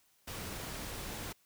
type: noise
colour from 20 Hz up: pink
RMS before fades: -42 dBFS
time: 0.27-1.33 s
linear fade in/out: 10 ms
effects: white hiss -70 dBFS RMS until 1.45 s